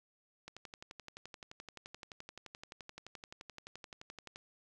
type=click train; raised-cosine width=0.2 ms; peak=-30 dBFS; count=46; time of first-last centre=0.48-4.359 s; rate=11.6 Hz; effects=none